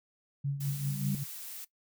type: tone with tremolo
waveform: sine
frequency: 140.4 Hz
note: C#3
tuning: 22 cents sharp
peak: -27 dBFS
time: 0.44-1.24 s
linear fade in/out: 10 ms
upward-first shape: triangle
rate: 5.1 Hz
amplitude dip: 70%
type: tone with exponential growth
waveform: sine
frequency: 196 Hz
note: G3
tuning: in tune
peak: -29 dBFS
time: 0.46-1.15 s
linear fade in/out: 2 ms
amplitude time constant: 150 ms
type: noise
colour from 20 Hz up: blue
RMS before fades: -43 dBFS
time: 0.6-1.65 s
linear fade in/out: 10 ms
effects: noise-tail reverb RT60 0.1 s tail -18 dB re dry